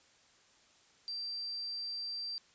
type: tone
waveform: sine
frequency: 4700 Hz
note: D8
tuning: 1 cent sharp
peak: -37 dBFS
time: 1.08-2.38 s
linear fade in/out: 0 ms
effects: white hiss -65 dBFS RMS until 2.54 s + resampled to 16000 Hz